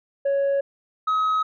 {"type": "tone pair in turn", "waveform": "sine", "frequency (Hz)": [556, 1272.9], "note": ["C#5", "D#6"], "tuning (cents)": [5, 39], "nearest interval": "octave + major second", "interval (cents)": 1434, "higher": "second", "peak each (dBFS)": -16, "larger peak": "neither", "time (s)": [[0.25, 0.61], [1.07, 1.43]], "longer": "neither", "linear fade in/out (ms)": 10, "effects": ["tanh soft clip ceiling -18 dBFS"]}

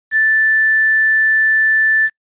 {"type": "tone with quantisation", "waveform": "sine", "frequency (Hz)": 1760, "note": "A6", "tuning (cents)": 0, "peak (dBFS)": -10, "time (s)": [0.11, 2.1], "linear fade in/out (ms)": 50, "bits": 6, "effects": ["noise-tail reverb RT60 0.1 s tail -26 dB re dry", "resampled to 8000 Hz"]}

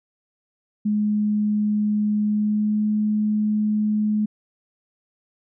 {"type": "tone with pitch glide", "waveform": "sine", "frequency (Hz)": [210, 212.1], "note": ["G#3", "G#3"], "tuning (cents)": [19, 37], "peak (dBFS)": -18, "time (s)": [0.85, 4.26], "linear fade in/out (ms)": 10, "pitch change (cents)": 18, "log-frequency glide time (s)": [2.25, 2.87], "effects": []}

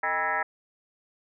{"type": "tone with frequency modulation", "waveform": "sine", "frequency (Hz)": 1318.5, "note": "E6", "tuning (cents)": 0, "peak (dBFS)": -24, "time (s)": [0.03, 0.43], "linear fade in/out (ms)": 5, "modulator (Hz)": 174, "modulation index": 3.8, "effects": []}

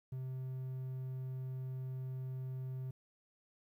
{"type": "tone", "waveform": "triangle", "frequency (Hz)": 130, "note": "C3", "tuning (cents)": -11, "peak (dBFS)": -37, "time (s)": [0.12, 2.91], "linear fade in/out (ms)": 5, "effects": ["12-bit"]}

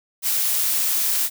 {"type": "noise", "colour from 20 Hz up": "blue", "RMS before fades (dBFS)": -21, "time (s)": [0.22, 1.3], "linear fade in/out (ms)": 50, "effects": []}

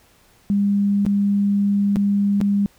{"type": "tone with dropouts", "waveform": "sine", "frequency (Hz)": 201.4, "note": "G3", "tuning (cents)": 47, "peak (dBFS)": -15, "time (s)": [0.5, 2.66], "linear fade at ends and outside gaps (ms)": 0, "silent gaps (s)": [[1.051, 1.064], [1.959, 1.967], [2.404, 2.413]], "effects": ["pink hiss -55 dBFS RMS until 2.78 s"]}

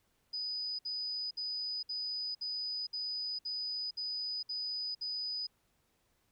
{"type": "tone bursts", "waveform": "sine", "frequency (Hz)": 4978, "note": "D#8", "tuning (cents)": 0, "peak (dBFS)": -35, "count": 10, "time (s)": [0.33, 5.47], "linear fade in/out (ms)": 10, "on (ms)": 460, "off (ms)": 60, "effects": ["pink hiss -75 dBFS RMS until 6.31 s"]}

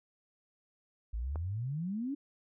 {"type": "exponential sweep", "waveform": "sine", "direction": "up", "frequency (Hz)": [51.91, 294.2], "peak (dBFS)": -33, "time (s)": [1.13, 2.15], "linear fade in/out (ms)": 10}
{"type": "click", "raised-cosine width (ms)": 1, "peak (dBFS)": -29, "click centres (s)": 1.358}
{"effects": []}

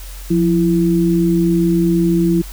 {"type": "tone pair together", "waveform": "sine", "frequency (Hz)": [175.44, 333.1], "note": ["F3", "E4"], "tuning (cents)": [8, 18], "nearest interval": "major seventh", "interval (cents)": 1110, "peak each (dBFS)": -14, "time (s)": [0.3, 2.42], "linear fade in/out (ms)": 10, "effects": ["added 45 Hz sine -29 dBFS peak until 2.52 s", "white hiss -38 dBFS RMS until 2.52 s"]}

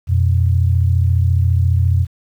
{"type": "tone pair together", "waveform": "sine", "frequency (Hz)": [87.8, 122.35], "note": ["F2", "B2"], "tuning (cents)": [10, -16], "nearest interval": "tritone", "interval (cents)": 574, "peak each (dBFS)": [-12, -17], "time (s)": [0.07, 2.07], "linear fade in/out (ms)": 50, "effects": ["8-bit"]}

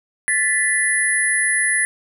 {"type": "tone cluster", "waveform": "sine", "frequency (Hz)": [1748, 1975, 10040], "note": ["A6", "B6", "D#9"], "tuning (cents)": [-12, 0, 15], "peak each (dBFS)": -20, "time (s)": [0.28, 1.85], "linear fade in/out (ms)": 0, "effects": []}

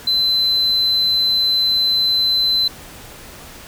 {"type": "tone", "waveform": "sine", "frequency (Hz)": 4050, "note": "B7", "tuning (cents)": 43, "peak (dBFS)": -12, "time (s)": [0.07, 2.68], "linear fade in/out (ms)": 5, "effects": ["tanh soft clip ceiling -11 dBFS", "pink hiss -38 dBFS RMS until 3.67 s"]}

